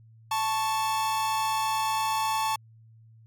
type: tone pair together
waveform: 45% pulse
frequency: 880.2 / 1109 Hz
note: A5 / C#6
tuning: 0 / 0 cents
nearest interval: major third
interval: 400 cents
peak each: -26 / -31 dBFS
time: 0.31-2.56 s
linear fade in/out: 5 ms
effects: added 112 Hz sine -51 dBFS peak until 3.26 s + AAC 64 kbps